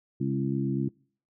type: harmonic tone with a mistuned harmonic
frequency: 68.2 Hz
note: C#2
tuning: 28 cents flat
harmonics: 2 / 3 / 4 / 5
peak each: -29 / -31 / -32 / -33 dBFS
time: 0.2-0.89 s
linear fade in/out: 10 ms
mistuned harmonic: 5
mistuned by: -16 cents
effects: noise-tail reverb RT60 0.5 s tail -25 dB re dry